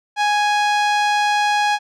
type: tone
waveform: sawtooth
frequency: 830.6 Hz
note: G#5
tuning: in tune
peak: -11 dBFS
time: 0.16-1.79 s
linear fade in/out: 50 ms
effects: low-pass 5000 Hz 12 dB/octave